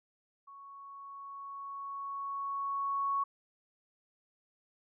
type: tone with level ramp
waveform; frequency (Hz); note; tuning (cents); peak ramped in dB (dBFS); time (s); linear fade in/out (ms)
sine; 1110; C#6; +2; -49 to -28; 0.47-3.24; 10
effects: none